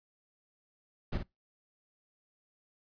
brown noise with echo, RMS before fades -32 dBFS, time 1.12-1.18 s, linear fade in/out 10 ms, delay 52 ms, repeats 1, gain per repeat -7 dB, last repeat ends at 1.232 s, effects noise-tail reverb RT60 0.2 s tail -23 dB re dry + resampled to 11025 Hz

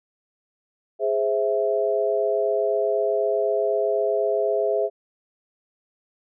sine chord, Ab augmented, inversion none, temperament equal, 415.3 / 523.3 / 659.3 Hz, Ab4 / C5 / E5, 0 / 0 / 0 cents, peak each -23 / -26 / -23 dBFS, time 0.99-4.9 s, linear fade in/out 50 ms, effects none

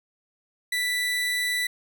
30% pulse tone, 1975.5 Hz, B6, in tune, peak -21 dBFS, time 0.72-1.67 s, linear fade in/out 5 ms, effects none

